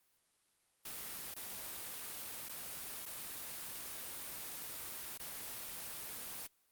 white noise with dropouts, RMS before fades -45 dBFS, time 0.85-6.47 s, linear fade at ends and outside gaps 5 ms, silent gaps 1.341-1.362 / 2.488-2.493 / 3.055-3.06 / 5.177-5.196 s, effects white hiss -75 dBFS RMS until 6.71 s + Opus 32 kbps

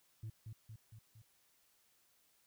sine tone with echo, 110 Hz, A2, in tune, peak -40 dBFS, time 0.23-0.3 s, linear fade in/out 5 ms, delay 230 ms, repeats 4, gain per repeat -4 dB, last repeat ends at 1.22 s, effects tanh soft clip ceiling -41 dBFS + white hiss -73 dBFS RMS until 2.46 s

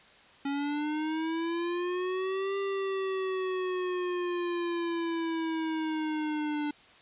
square linear two-way sweep, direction up then down, 277.2 to 395.3 to 294.5 Hz, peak -30 dBFS, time 0.45-6.71 s, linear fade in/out 5 ms, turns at 2.57 s, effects white hiss -56 dBFS RMS until 7.01 s + resampled to 8000 Hz

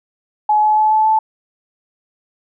sine tone with pitch steps, 848 / 854.4 / 860.8 / 867.3 / 873.9 Hz, G#5 / G#5 / A5 / A5 / A5, +36 / +49 / -38 / -25 / -12 cents, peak -10 dBFS, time 0.49-1.19 s, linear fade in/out 5 ms, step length 140 ms, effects none

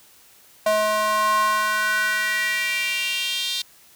square tone with high-pass filter sweep, 213.3 Hz, G#3, 46 cents sharp, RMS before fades -22 dBFS, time 0.66-3.62 s, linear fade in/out 5 ms, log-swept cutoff 710 to 3700 Hz, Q 4.2, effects white hiss -52 dBFS RMS until 3.95 s

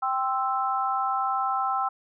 sine chord, C major, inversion second, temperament equal, 784 / 1046.5 / 1318.5 Hz, G5 / C6 / E6, 0 / 0 / 0 cents, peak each -27 / -30 / -27 dBFS, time 0.02-1.89 s, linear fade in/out 10 ms, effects none

